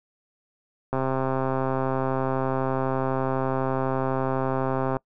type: click train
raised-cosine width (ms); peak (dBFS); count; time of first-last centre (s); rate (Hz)
1; -12; 534; 0.93-4.968; 132
effects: noise-tail reverb RT60 0.1 s tail -25 dB re dry